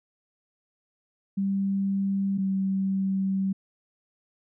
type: tone pair in turn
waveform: sine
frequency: 196 / 192.74 Hz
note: G3 / G3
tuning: 0 / -29 cents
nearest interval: unison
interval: 29 cents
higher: first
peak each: -23 dBFS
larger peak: neither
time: 1.37-2.38 / 2.38-3.53 s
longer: second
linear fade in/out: 10 ms
effects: none